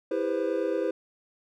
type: chord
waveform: triangle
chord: C major seventh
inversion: first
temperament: equal with one note detuned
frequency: 329.6 / 401.2 / 493.9 / 523.3 Hz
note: E4 / G4 / B4 / C5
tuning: 0 / +40 / 0 / 0 cents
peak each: -29 dBFS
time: 0.11-0.91 s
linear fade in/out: 5 ms
effects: none